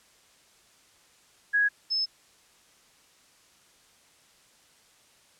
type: tone pair in turn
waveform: sine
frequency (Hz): 1661.2 / 5221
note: G#6 / E8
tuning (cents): 0 / -17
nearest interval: octave + minor sixth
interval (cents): 1983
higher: second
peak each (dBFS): -20 / -24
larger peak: first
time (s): 1.53-1.69 / 1.9-2.06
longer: neither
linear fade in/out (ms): 20
effects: white hiss -60 dBFS RMS until 5.39 s + low-pass 9000 Hz 12 dB/octave